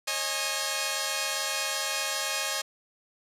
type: chord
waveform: 5% pulse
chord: C# suspended second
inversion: none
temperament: equal with one note detuned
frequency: 544.5 / 622.3 / 830.6 Hz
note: C#5 / D#5 / G#5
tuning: -31 / 0 / 0 cents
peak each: -21 dBFS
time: 0.07-2.62 s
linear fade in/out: 10 ms
effects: resampled to 32000 Hz + 9-bit